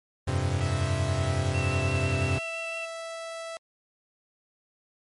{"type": "chord", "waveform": "45% pulse", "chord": "F suspended second", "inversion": "none", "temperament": "equal", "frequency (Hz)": [87.31, 98, 130.81], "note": ["F2", "G2", "C3"], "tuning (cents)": [0, 0, 0], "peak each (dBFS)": -29, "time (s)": [0.27, 2.39], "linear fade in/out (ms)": 10}
{"type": "tone with pitch glide", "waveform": "sawtooth", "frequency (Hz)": [655, 659.6], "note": ["E5", "E5"], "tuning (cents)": [-11, 1], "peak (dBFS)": -31, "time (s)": [0.61, 3.57], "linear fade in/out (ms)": 0, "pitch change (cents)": 12, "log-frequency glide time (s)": [1.65, 1.88]}
{"type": "tone with vibrato", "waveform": "sine", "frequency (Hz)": 2682, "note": "E7", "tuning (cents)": 29, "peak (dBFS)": -33, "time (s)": [1.54, 2.86], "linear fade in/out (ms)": 10, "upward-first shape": "sine", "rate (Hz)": 5.9, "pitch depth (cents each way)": 21}
{"effects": ["MP3 48 kbps"]}